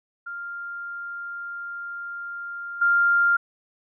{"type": "tone with level steps", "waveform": "sine", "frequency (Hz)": 1396.9, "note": "F6", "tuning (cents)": 0, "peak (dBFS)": [-31, -16], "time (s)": [0.26, 3.37], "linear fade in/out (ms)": 10, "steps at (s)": 2.81, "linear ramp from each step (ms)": 10, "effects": []}